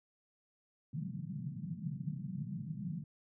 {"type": "band-pass noise", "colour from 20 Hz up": "white", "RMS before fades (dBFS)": -41, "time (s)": [0.93, 3.04], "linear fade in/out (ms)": 5, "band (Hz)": [130, 190], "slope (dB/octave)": 48, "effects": []}